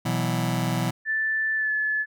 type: chord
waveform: sawtooth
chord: B suspended fourth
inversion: none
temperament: just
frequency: 123.47 / 164.63 / 185.21 Hz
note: B2 / E3 / F#3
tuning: 0 / -2 / +2 cents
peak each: -22 / -23 / -25 dBFS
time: 0.05-0.91 s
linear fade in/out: 10 ms
type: tone with pitch glide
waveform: sine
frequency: 1760 to 1723.8 Hz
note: A6 to A6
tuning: 0 to -36 cents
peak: -22 dBFS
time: 1.05-2.06 s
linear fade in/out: 50 ms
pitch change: -36 cents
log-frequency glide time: 1.55-1.72 s
effects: none